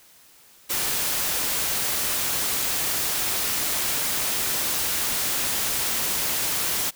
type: noise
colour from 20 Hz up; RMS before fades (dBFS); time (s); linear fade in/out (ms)
white; -25; 0.69-6.91; 20
effects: white hiss -53 dBFS RMS until 6.95 s